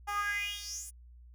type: tone with high-pass filter sweep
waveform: 10% pulse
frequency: 408.9 Hz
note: G#4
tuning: 27 cents flat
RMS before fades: -36 dBFS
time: 0.07-0.91 s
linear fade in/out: 20 ms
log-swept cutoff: 880 to 9300 Hz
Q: 6.5
effects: added 60 Hz sine -51 dBFS peak until 1.34 s